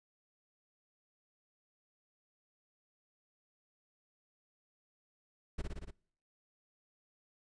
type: noise with echo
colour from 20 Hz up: brown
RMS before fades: -35 dBFS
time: 5.58-5.62 s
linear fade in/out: 10 ms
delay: 58 ms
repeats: 5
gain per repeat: -2 dB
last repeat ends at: 5.91 s
effects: noise-tail reverb RT60 0.6 s tail -25 dB re dry + resampled to 22050 Hz